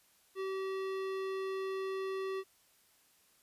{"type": "tone with hard clipping", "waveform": "sine", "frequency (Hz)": 383.6, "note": "G4", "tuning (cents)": -37, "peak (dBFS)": -37, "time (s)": [0.35, 2.44], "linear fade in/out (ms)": 50, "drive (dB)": 16, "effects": ["white hiss -68 dBFS RMS until 3.42 s", "resampled to 32000 Hz"]}